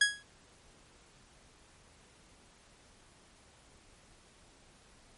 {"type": "tone with exponential decay", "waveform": "sawtooth", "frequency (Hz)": 1661.2, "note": "G#6", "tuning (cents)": 0, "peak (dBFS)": -16, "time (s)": [0.01, 0.23], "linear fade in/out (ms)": 5, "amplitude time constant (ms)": 47, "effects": ["pink hiss -61 dBFS RMS until 5.17 s", "MP3 48 kbps"]}